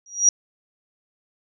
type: tone with exponential growth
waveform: sine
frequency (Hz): 5750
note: F8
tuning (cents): +50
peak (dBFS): -8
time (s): 0.06-0.29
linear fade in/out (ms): 2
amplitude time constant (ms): 48
effects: none